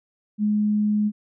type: tone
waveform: sine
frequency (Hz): 210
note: G#3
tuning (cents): +19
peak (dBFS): -18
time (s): 0.38-1.12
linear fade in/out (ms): 50
effects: none